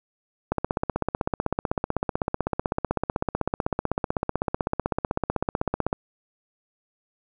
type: click train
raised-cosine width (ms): 1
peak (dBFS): -9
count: 87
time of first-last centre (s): 0.52-5.929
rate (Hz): 15.9
effects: none